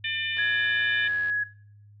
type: harmonic tone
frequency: 598 Hz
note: D5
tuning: 31 cents sharp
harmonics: 3 / 4 / 5 / 6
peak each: -31 / -32 / -33 / -34 dBFS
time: 0.04-1.08 s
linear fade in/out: 5 ms
type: click train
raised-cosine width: 0.3 ms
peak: -29 dBFS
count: 75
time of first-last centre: 0.37-1.297 s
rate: 79.8 Hz
type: tone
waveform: sine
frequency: 1676 Hz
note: G#6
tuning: 15 cents sharp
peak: -23 dBFS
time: 0.38-1.44 s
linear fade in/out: 10 ms
effects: noise-tail reverb RT60 0.6 s tail -19 dB re dry + added 103 Hz sine -49 dBFS peak until 2 s